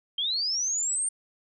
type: linear sweep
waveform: sine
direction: up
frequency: 3136 to 8900 Hz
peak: -25 dBFS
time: 0.18-1.09 s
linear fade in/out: 5 ms
effects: none